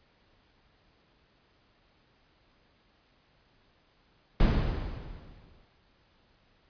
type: noise with exponential decay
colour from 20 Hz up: brown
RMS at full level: -21 dBFS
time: 4.4-5.65 s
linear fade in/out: 2 ms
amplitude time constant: 270 ms
effects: pink hiss -66 dBFS RMS until 6.69 s + resampled to 11025 Hz